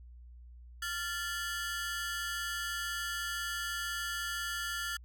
sawtooth ring-modulated tone, 1568 Hz, G6, in tune, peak -28 dBFS, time 0.82-4.97 s, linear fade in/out 5 ms, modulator 179 Hz, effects added 60 Hz sine -49 dBFS peak until 5.04 s

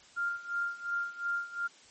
sine tone with tremolo, 1396.9 Hz, F6, in tune, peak -28 dBFS, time 0.16-1.68 s, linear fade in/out 20 ms, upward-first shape sine, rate 2.8 Hz, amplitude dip 85%, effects white hiss -57 dBFS RMS until 1.9 s + MP3 32 kbps

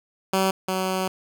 10% pulse tone pair in turn, 190.9 / 187.62 Hz, G3 / F#3, -46 / +24 cents, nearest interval unison, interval 30 cents, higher first, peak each -11 / -15 dBFS, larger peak first, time 0.33-0.51 / 0.68-1.08 s, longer second, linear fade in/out 5 ms, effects none

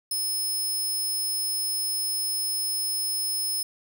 10% pulse tone, 5200 Hz, E8, 24 cents flat, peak -20 dBFS, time 0.11-3.63 s, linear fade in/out 5 ms, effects none

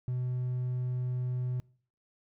triangle tone, 125.4 Hz, B2, 27 cents sharp, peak -27 dBFS, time 0.08-1.6 s, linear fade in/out 0 ms, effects noise-tail reverb RT60 0.5 s tail -25 dB re dry + tanh soft clip ceiling -23 dBFS

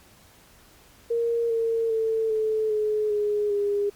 sine tone with pitch steps, 466.2 / 455.8 / 445.7 / 435.7 / 426 / 416.5 / 407.3 Hz, A#4 / A#4 / A4 / A4 / G#4 / G#4 / G#4, 0 / -39 / +22 / -17 / +44 / +5 / -34 cents, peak -21 dBFS, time 1.1-3.9 s, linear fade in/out 10 ms, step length 400 ms, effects pink hiss -54 dBFS RMS until 3.95 s + MP3 96 kbps

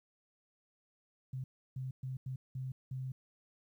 sine tone bursts at uneven times, 130.4 Hz, C3, 5 cents flat, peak -37 dBFS, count 6, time 1.33-1.44 / 1.76-1.91 / 2.03-2.17 / 2.26-2.36 / 2.55-2.72 / 2.91-3.12 s, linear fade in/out 5 ms, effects 12-bit

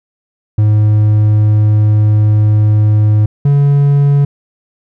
triangle tone pair in turn, 106.2 / 142.06 Hz, G#2 / C#3, +39 / +43 cents, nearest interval perfect fourth, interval 504 cents, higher second, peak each -4 dBFS, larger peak neither, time 0.58-3.26 / 3.45-4.25 s, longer first, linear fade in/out 5 ms, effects none

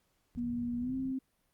white low-pass noise, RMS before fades -48 dBFS, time 0.35-1.12 s, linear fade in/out 0 ms, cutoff 200 Hz, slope 48 dB/octave
sine tone with pitch glide, 240 to 263.2 Hz, B3 to C4, -49 to +10 cents, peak -32 dBFS, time 0.37-1.19 s, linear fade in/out 10 ms, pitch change +159 cents, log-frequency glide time 0.79-0.95 s
effects pink hiss -75 dBFS RMS until 1.53 s + Opus 48 kbps

